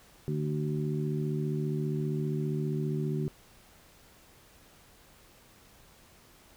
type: harmonic tone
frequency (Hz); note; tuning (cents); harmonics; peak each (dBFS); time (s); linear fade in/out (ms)
75; D2; +37; 2 / 3 / 4 / 5; -30 / -36 / -41 / -36; 0.28-3.28; 0
effects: pink hiss -58 dBFS RMS until 6.56 s